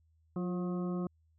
harmonic tone with a mistuned harmonic, 180 Hz, F#3, 47 cents flat, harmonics 1 / 2 / 3 / 4 / 6 / 7, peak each -33 / -39 / -47 / -50 / -50 / -51 dBFS, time 0.36-1.07 s, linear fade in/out 2 ms, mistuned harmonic 2, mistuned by -43 cents, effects added 80 Hz sine -66 dBFS peak until 1.38 s

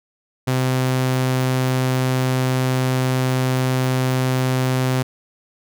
sawtooth tone, 129.1 Hz, C3, 23 cents flat, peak -13 dBFS, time 0.47-5.03 s, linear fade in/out 10 ms, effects none

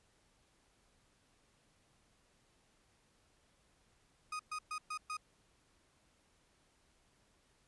35% pulse tone bursts, 1244.5 Hz, D#6, in tune, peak -37 dBFS, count 5, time 4.32-5.17 s, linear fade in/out 5 ms, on 74 ms, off 120 ms, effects pink hiss -72 dBFS RMS until 7.67 s + resampled to 24000 Hz

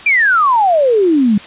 sine exponential sweep, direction down, 2427 to 196 Hz, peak -8 dBFS, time 0.06-1.38 s, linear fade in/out 5 ms, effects white hiss -33 dBFS RMS until 1.46 s + resampled to 8000 Hz

